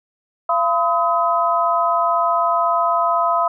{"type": "tone cluster", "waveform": "sine", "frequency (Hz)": [683, 1011, 1269], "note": ["F5", "B5", "D#6"], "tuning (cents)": [-39, 40, 34], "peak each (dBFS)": -19, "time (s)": [0.49, 3.48], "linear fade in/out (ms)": 5, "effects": []}